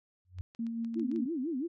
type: tone with exponential growth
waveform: sine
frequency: 90.5 Hz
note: F#2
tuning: 38 cents flat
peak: -32 dBFS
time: 0.25-0.41 s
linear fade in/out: 0 ms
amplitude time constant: 33 ms
type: clicks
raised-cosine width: 0.2 ms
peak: -38 dBFS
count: 8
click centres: 0.386 / 0.549 / 0.667 / 0.847 / 0.943 / 0.996 / 1.115 / 1.161 s
type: tone with tremolo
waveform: sine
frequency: 230 Hz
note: A#3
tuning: 23 cents flat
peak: -31 dBFS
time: 0.59-1.26 s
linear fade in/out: 5 ms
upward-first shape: sine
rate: 5.4 Hz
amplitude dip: 35%
type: tone with vibrato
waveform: sine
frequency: 292.6 Hz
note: D4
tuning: 6 cents flat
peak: -31 dBFS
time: 0.95-1.68 s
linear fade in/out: 20 ms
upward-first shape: sine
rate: 6 Hz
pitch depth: 280 cents each way
effects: none